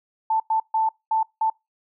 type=tone bursts at uneven times; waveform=sine; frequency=884 Hz; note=A5; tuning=8 cents sharp; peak=-18 dBFS; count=5; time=0.3-0.4 / 0.5-0.6 / 0.74-0.89 / 1.11-1.23 / 1.41-1.5 s; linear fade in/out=5 ms; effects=noise-tail reverb RT60 0.2 s tail -23 dB re dry